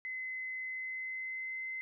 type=tone with pitch glide; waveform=sine; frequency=2041 to 2059 Hz; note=C7 to C7; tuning=-44 to -28 cents; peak=-37 dBFS; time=0.05-1.81 s; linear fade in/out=0 ms; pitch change=+16 cents; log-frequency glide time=0.67-1.66 s; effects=none